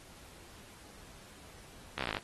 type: slowing click train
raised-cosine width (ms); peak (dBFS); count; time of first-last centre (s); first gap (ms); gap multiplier
0.3; -18; 12; 1.98-2.169; 14; 1.04
effects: pink hiss -55 dBFS RMS until 2.23 s + AAC 32 kbps